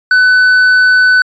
triangle tone with hard clipping, 1500 Hz, F#6, 23 cents sharp, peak -6 dBFS, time 0.11-1.22 s, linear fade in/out 2 ms, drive 7 dB, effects resampled to 16000 Hz

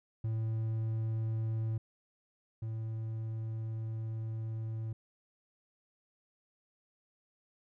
triangle tone pair in turn, 111.4 / 111.4 Hz, A2 / A2, +22 / +22 cents, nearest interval unison, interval 0 cents, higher neither, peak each -29 / -33 dBFS, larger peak first, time 0.24-1.78 / 2.62-4.93 s, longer second, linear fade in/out 5 ms, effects none

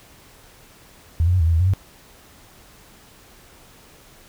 sine tone with pitch steps, 82.5 / 88.6 / 92.2 / 80.2 / 83.7 / 81 / 91.5 / 95.8 Hz, E2 / F2 / F#2 / E2 / E2 / E2 / F#2 / G2, +2 / +25 / -6 / -47 / +27 / -30 / -19 / -39 cents, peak -14 dBFS, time 1.2-1.736 s, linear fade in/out 0 ms, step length 67 ms, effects pink hiss -49 dBFS RMS until 4.28 s

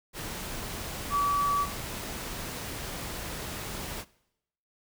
sine tone in noise, 1146 Hz, D6, 43 cents flat, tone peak -23 dBFS, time 1.1-1.67 s, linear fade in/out 50 ms, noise pink, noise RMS -37 dBFS, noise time 0.13-4.05 s, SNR +11 dB, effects noise-tail reverb RT60 0.8 s tail -21 dB re dry

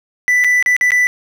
triangle tone with dropouts, 1983 Hz, B6, 7 cents sharp, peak -8 dBFS, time 0.28-1.07 s, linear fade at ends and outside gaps 0 ms, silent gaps 0.44-0.445 / 0.626-0.661 / 0.765-0.811 / 0.906-0.919 s, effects none

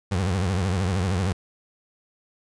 30% pulse tone with vibrato, 92.5 Hz, F#2, in tune, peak -19 dBFS, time 0.11-1.33 s, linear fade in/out 10 ms, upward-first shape triangle, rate 13 Hz, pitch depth 180 cents each way, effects resampled to 22050 Hz + 10-bit

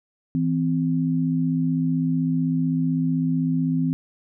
sine tone pair together, 163.1 / 258.9 Hz, E3 / C4, -18 / -18 cents, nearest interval minor sixth, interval 800 cents, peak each -22 dBFS, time 0.35-3.93 s, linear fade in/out 0 ms, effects none

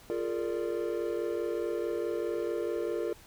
triangle chord, Bb dominant seventh, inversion second, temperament equal with one note detuned, 349.2 / 415.3 / 460 / 587.3 Hz, F4 / Ab4 / Bb4 / D5, 0 / 0 / -23 / 0 cents, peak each -32 / -35 / -32 / -37 dBFS, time 0.1-3.13 s, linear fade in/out 0 ms, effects pink hiss -55 dBFS RMS until 3.26 s

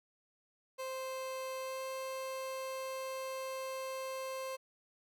30% pulse tone with pitch glide, 523.3 to 526.6 Hz, C5 to C5, 0 to +11 cents, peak -36 dBFS, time 0.78-4.57 s, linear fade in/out 20 ms, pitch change +11 cents, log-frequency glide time 1.6-1.83 s, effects none

